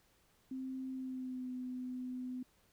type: tone with pitch glide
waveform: sine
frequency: 261.6 to 252.7 Hz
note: C4 to B3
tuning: 0 to +40 cents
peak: -39 dBFS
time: 0.51-2.43 s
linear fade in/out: 5 ms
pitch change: -60 cents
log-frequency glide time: 0.92-1.51 s
effects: pink hiss -71 dBFS RMS until 2.72 s